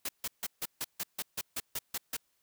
white noise bursts, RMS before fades -35 dBFS, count 12, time 0.05-2.168 s, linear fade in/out 5 ms, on 39 ms, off 150 ms, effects white hiss -75 dBFS RMS until 2.42 s

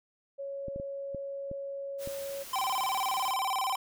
sine tone, 554.4 Hz, C#5, in tune, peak -35 dBFS, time 0.38-2.44 s, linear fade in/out 20 ms
clicks, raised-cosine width 3 ms, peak -28 dBFS, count 6, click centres 0.683 / 0.761 / 0.799 / 1.147 / 1.514 / 2.074 s
white noise, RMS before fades -45 dBFS, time 1.98-3.35 s, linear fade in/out 50 ms
square tone with vibrato, 894 Hz, A5, 27 cents sharp, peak -29 dBFS, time 2.53-3.76 s, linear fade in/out 5 ms, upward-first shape square, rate 18 Hz, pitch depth 250 cents each way
effects none

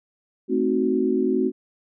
sine chord, A diminished seventh, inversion none, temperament equal, 220 / 261.6 / 311.1 / 370 Hz, A3 / C4 / Eb4 / Gb4, 0 / 0 / 0 / 0 cents, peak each -26 / -23 / -28 / -22 dBFS, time 0.48-1.52 s, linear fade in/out 50 ms, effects none

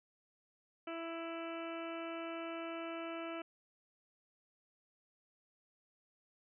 harmonic tone, 331.4 Hz, E4, 9 cents sharp, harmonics 1 / 2 / 3 / 4 / 5 / 6 / 7 / 8 / 9, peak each -44 / -45 / -55 / -48 / -57 / -60 / -53 / -54 / -56 dBFS, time 0.87-3.42 s, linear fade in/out 5 ms, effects none

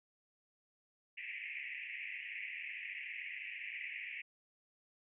pink band-pass noise, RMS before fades -45 dBFS, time 1.17-4.22 s, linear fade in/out 10 ms, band 1900 to 2700 Hz, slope 96 dB/octave, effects none

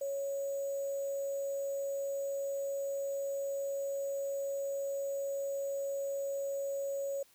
sine tone with sample-and-hold, 554.4 Hz, C#5, in tune, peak -33 dBFS, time 0.01-7.23 s, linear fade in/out 5 ms, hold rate 7350 Hz, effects white hiss -65 dBFS RMS until 7.34 s

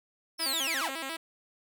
sawtooth linear sweep, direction down, 5410 to 392.3 Hz, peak -26 dBFS, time 0.38-0.91 s, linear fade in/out 50 ms
5% pulse tone with vibrato, 296.7 Hz, D4, 18 cents sharp, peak -23 dBFS, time 0.39-1.17 s, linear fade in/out 10 ms, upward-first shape square, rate 7.1 Hz, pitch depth 170 cents each way
effects none

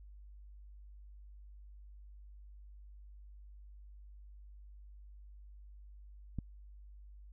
click, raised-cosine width 5 ms, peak -25 dBFS, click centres 6.387 s, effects added 50 Hz sine -51 dBFS peak until 7.32 s

